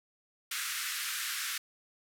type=band-pass noise; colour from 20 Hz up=pink; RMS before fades=-36 dBFS; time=0.51-1.58 s; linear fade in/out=5 ms; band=1300 to 15000 Hz; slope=48 dB/octave; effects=none